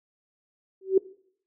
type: tone with exponential growth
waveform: sine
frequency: 382 Hz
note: G4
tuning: 45 cents flat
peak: -12 dBFS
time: 0.81-0.98 s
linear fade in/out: 5 ms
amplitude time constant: 35 ms
effects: noise-tail reverb RT60 0.6 s tail -20 dB re dry